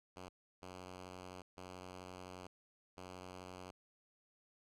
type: tone bursts at uneven times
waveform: 5% pulse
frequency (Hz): 91.6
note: F#2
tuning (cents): -17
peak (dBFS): -38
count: 4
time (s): 0.16-0.29 / 0.62-1.42 / 1.57-2.47 / 2.97-3.71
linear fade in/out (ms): 5
effects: low-pass 9000 Hz 12 dB/octave